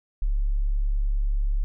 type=tone; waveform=sine; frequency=35.26 Hz; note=C#1; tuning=30 cents sharp; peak=-20 dBFS; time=0.22-1.64 s; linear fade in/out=0 ms; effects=none